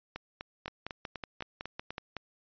two click trains, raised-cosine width 0.3 ms, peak -22 / -21 dBFS, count 8 / 9, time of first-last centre 0.16-1.906 / 0.68-2.167 s, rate 4.01 / 5.38 Hz, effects resampled to 11025 Hz

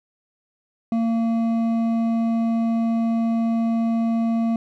triangle tone with hard clipping, 228.6 Hz, A#3, 34 cents flat, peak -20 dBFS, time 0.92-4.56 s, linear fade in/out 2 ms, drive 11 dB, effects none

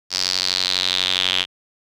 sawtooth tone with band-pass filter sweep, 92.2 Hz, F#2, 6 cents flat, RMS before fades -21 dBFS, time 0.1-1.46 s, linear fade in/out 50 ms, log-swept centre 5000 to 3200 Hz, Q 5.4, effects none

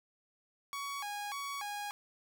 sawtooth tone with vibrato, 961 Hz, B5, 48 cents flat, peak -34 dBFS, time 0.73-1.91 s, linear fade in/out 0 ms, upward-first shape square, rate 1.7 Hz, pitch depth 270 cents each way, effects none

